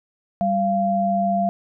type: tone pair together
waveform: sine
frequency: 196 / 690 Hz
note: G3 / F5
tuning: 0 / -21 cents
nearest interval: octave + minor seventh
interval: 2179 cents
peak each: -22 / -19 dBFS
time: 0.41-1.49 s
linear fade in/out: 0 ms
effects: none